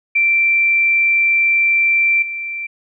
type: tone with level steps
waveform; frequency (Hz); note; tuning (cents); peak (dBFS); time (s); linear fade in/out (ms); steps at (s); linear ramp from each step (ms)
sine; 2349; D7; 0; -11 / -22; 0.15-2.67; 10; 2.22; 5
effects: none